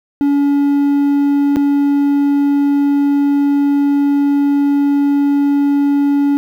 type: tone with dropouts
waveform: triangle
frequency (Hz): 283.9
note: C#4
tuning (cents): +41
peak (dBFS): -8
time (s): 0.21-6.37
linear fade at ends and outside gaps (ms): 0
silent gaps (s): 1.56-1.568
effects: 8-bit